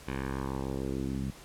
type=tone with low-pass filter sweep; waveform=10% pulse; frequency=66.9 Hz; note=C2; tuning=39 cents sharp; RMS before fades=-34 dBFS; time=0.07-1.31 s; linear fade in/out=10 ms; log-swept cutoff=2600 to 180 Hz; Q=1.7; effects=pink hiss -51 dBFS RMS until 1.44 s + low-pass 12000 Hz 12 dB/octave